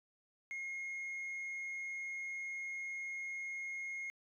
sine tone, 2149 Hz, C7, 46 cents sharp, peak -37 dBFS, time 0.51-4.1 s, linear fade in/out 0 ms, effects tanh soft clip ceiling -39 dBFS

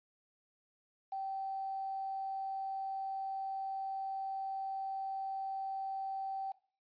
sine tone with quantisation, 775 Hz, G5, 20 cents flat, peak -36 dBFS, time 1.12-6.52 s, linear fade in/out 5 ms, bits 10, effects noise-tail reverb RT60 0.4 s tail -18 dB re dry + resampled to 11025 Hz

